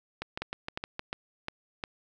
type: two click trains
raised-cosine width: 0.3 ms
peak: -18 / -17 dBFS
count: 6 / 5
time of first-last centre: 0.22-0.994 / 0.42-1.838 s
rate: 6.46 / 2.82 Hz
effects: none